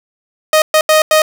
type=tone bursts at uneven times; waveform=sawtooth; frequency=622.3 Hz; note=D#5; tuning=in tune; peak=-3 dBFS; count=4; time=0.53-0.62 / 0.74-0.81 / 0.89-1.02 / 1.11-1.22 s; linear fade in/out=2 ms; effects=none